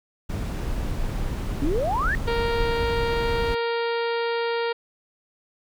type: noise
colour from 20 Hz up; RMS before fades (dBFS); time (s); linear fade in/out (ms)
brown; -27; 0.29-3.55; 10
type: exponential sweep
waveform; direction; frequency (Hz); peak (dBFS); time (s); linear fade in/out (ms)
sine; up; 265.9 to 1888; -22; 1.62-2.15; 0
type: harmonic tone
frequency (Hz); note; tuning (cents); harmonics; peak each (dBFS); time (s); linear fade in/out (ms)
466.2; A#4; 0; 1 / 2 / 3 / 4 / 5 / 6 / 7 / 8 / 9 / 10; -24 / -30 / -34 / -36 / -38 / -40 / -41 / -42 / -43 / -44; 2.27-4.73; 10
effects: none